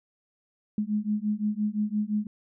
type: beating tone pair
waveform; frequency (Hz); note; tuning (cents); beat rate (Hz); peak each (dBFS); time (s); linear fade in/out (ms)
sine; 207.7 / 213.5; G#3 / G#3; 0 / +48; 5.8; -28; 0.78-2.27; 2
effects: none